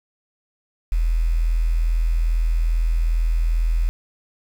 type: tone with quantisation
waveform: sine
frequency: 41.2 Hz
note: E1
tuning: in tune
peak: -16 dBFS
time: 0.92-3.89 s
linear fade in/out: 0 ms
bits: 7
effects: none